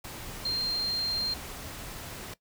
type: tone in noise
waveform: sine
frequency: 4186 Hz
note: C8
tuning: in tune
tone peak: -27 dBFS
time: 0.45-1.34 s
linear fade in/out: 5 ms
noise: pink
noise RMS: -41 dBFS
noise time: 0.04-2.34 s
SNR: +11 dB
effects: noise-tail reverb RT60 0.1 s tail -18 dB re dry